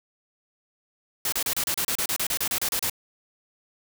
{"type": "noise bursts", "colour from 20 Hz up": "white", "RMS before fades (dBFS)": -26, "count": 16, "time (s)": [1.25, 2.898], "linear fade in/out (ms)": 2, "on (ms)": 73, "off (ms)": 32, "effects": []}